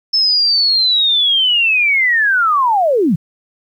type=linear sweep; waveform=sine; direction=down; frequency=5280 to 138.59 Hz; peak=-10 dBFS; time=0.13-3.16 s; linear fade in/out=10 ms; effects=8-bit